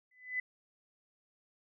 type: tone with exponential growth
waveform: sine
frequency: 2006 Hz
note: B6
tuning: 26 cents sharp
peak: -29 dBFS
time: 0.11-0.4 s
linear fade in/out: 5 ms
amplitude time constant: 62 ms
effects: none